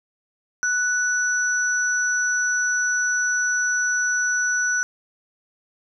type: tone pair together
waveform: sine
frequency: 1480 / 5920 Hz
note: F#6 / F#8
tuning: 0 / 0 cents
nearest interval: 2 octaves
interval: 2400 cents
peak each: -20 / -25 dBFS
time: 0.63-4.83 s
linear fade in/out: 0 ms
effects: none